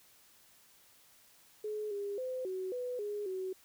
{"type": "tone with pitch steps", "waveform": "sine", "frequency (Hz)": [424.7, 404.4, 512, 374.4, 496.5, 414.2, 375.6], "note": ["G#4", "G#4", "C5", "F#4", "B4", "G#4", "F#4"], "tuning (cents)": [39, -46, -38, 20, 9, -5, 26], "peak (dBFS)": -35, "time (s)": [1.64, 3.53], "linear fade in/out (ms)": 5, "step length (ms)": 270, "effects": ["white hiss -63 dBFS RMS until 3.64 s"]}